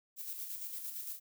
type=noise with tremolo; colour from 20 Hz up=violet; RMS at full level=-41 dBFS; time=0.16-1.2 s; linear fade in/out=50 ms; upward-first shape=square; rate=8.8 Hz; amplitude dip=40%; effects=none